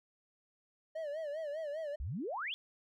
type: tone with vibrato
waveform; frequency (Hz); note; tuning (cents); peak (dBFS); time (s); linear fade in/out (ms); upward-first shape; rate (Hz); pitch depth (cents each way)
triangle; 609; D#5; -37; -35; 0.95-1.96; 10; sine; 5; 120
type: exponential sweep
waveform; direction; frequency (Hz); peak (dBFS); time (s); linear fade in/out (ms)
sine; up; 55 to 3520; -36; 2-2.54; 0
effects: none